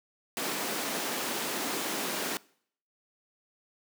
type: high-pass noise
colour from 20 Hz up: pink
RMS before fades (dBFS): -33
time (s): 0.37-2.37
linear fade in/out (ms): 0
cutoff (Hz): 220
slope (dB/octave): 24
effects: noise-tail reverb RT60 0.6 s tail -23 dB re dry